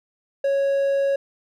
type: tone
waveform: triangle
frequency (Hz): 553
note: C#5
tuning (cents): -4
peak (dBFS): -16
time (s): 0.44-1.16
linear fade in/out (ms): 5
effects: none